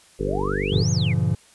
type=harmonic tone; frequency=49 Hz; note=G1; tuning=in tune; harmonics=1 / 2 / 3 / 4 / 5 / 6 / 7 / 8 / 9 / 10; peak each=-29 / -33 / -31 / -33 / -38 / -33 / -37 / -28 / -29 / -34 dBFS; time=0.19-0.83 s; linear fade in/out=10 ms
type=exponential two-way sweep; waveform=sine; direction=up then down; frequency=455.1 to 6740 to 1915 Hz; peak=-28 dBFS; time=0.24-1.14 s; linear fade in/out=20 ms; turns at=0.91 s
type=chord; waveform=triangle; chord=G diminished seventh; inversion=none; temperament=just; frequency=98 / 117.6 / 141.12 / 169.34 Hz; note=G2 / Bb2 / Db3 / Fb3; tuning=0 / +16 / +31 / +47 cents; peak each=-22 dBFS; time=0.72-1.35 s; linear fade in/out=5 ms
effects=white hiss -53 dBFS RMS until 1.54 s + resampled to 24000 Hz